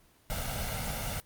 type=noise with comb filter; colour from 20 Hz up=pink; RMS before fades=-34 dBFS; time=0.3-1.2 s; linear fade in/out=0 ms; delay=1.4 ms; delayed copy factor=+0.85; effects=pink hiss -63 dBFS RMS until 1.25 s + Opus 24 kbps